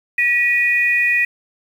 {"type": "tone pair together", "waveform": "sine", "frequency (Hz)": [1925.6, 2468], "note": ["B6", "D#7"], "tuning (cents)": [-44, -15], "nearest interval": "major third", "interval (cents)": 429, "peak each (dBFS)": -16, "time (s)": [0.18, 1.25], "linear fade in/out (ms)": 5, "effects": ["7-bit"]}